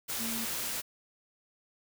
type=tone in noise; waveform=sine; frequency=229.2 Hz; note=A#3; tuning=29 cents flat; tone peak=-37 dBFS; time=0.19-0.46 s; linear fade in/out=20 ms; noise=white; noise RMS=-35 dBFS; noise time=0.08-0.82 s; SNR=-5 dB; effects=none